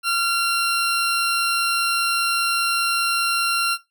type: tone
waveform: 20% pulse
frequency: 1375 Hz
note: F6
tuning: 27 cents flat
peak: -13 dBFS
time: 0.03-3.78 s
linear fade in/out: 50 ms
effects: noise-tail reverb RT60 0.2 s tail -17 dB re dry